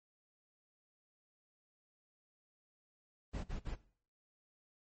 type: noise bursts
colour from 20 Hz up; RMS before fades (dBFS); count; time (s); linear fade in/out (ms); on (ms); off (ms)
brown; -40; 3; 3.33-3.758; 20; 110; 49
effects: noise-tail reverb RT60 0.5 s tail -18 dB re dry + MP3 32 kbps